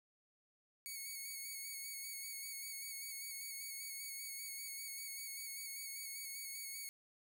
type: tone with vibrato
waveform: 5% pulse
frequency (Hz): 2217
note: C#7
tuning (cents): 0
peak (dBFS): -35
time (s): 0.86-6.89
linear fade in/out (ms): 0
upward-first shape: square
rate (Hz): 5.1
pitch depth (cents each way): 22
effects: none